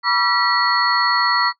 sine tone cluster, 971 / 1151 / 1352 / 1940 / 4364 Hz, B5 / D6 / E6 / B6 / C#8, -30 / -35 / +43 / -31 / -28 cents, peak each -21 dBFS, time 0.03-1.53 s, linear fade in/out 50 ms, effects noise-tail reverb RT60 0.1 s tail -21 dB re dry

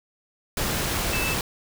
sine tone in noise, 2633 Hz, E7, 3 cents flat, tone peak -27 dBFS, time 1.13-1.34 s, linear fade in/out 2 ms, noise pink, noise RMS -26 dBFS, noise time 0.57-1.41 s, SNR -4 dB, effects none

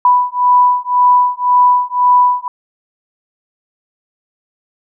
sine beating tone pair, 988 / 989.9 Hz, B5 / B5, 0 / +4 cents, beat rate 1.9 Hz, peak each -11 dBFS, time 0.05-2.48 s, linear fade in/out 2 ms, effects none

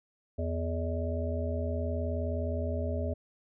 harmonic tone with a mistuned harmonic, 83 Hz, E2, 12 cents sharp, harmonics 1 / 3 / 5 / 7 / 8, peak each -31 / -38 / -40 / -38 / -39 dBFS, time 0.38-3.14 s, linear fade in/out 10 ms, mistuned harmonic 8, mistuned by -63 cents, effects none

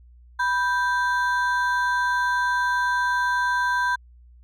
triangle ring-modulated tone, 1276 Hz, D#6, 43 cents sharp, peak -15 dBFS, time 0.39-3.96 s, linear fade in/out 10 ms, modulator 291 Hz, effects added 60 Hz sine -47 dBFS peak until 4.43 s

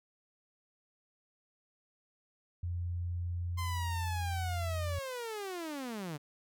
sine tone, 87.31 Hz, F2, in tune, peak -33 dBFS, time 2.63-4.99 s, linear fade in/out 5 ms
sawtooth linear sweep, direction down, 1046.5 to 138.9 Hz, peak -34 dBFS, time 3.57-6.18 s, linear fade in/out 20 ms
effects none

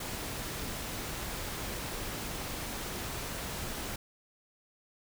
pink noise, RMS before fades -38 dBFS, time 0-3.96 s, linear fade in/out 5 ms, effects none

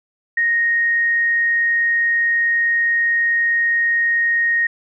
sine tone, 1864.7 Hz, A#6, in tune, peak -14 dBFS, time 0.37-4.67 s, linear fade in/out 5 ms, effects none

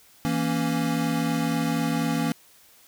square chord, A# diminished, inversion second, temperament equal, 164.81 / 233.1 / 277.2 Hz, E3 / A#3 / C#4, 0 / 0 / 0 cents, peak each -28 dBFS, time 0.25-2.32 s, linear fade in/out 0 ms, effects white hiss -55 dBFS RMS until 2.87 s

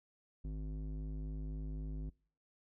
square tone with low-pass filter, 51.91 Hz, G#1, in tune, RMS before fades -41 dBFS, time 0.44-2.1 s, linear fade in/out 10 ms, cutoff 250 Hz, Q 1.3, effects noise-tail reverb RT60 0.5 s tail -26 dB re dry

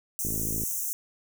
white high-pass noise, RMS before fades -31 dBFS, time 0.19-0.93 s, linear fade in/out 0 ms, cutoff 5800 Hz, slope 96 dB/octave
click train, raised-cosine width 3 ms, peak -22 dBFS, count 22, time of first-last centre 0.25-0.636 s, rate 54.4 Hz
effects none

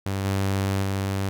sawtooth tone with level steps, 97.5 Hz, G2, 9 cents flat, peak -21 / -18 / -20 dBFS, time 0.06-1.29 s, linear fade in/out 0 ms, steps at 0.24 / 0.82 s, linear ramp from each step 20 ms, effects none

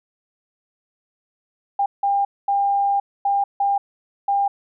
sine tone bursts at uneven times, 800 Hz, G5, 35 cents sharp, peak -16 dBFS, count 6, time 1.79-1.86 / 2.03-2.25 / 2.48-3 / 3.25-3.44 / 3.6-3.78 / 4.28-4.48 s, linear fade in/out 5 ms, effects none

